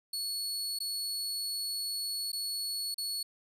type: tone with dropouts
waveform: sawtooth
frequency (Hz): 4394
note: C#8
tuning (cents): -16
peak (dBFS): -30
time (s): 0.13-3.23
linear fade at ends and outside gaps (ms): 5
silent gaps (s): 0.789-0.802 / 2.319-2.329 / 2.944-2.98
effects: resampled to 32000 Hz